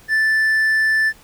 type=tone; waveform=triangle; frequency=1760 Hz; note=A6; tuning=in tune; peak=-12 dBFS; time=0.08-1.13 s; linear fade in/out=50 ms; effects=pink hiss -48 dBFS RMS until 1.23 s